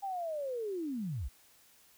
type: linear sweep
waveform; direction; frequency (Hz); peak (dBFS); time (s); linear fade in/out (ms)
sine; down; 807 to 45.92; -34; 0.02-1.29; 20
effects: white hiss -63 dBFS RMS until 1.97 s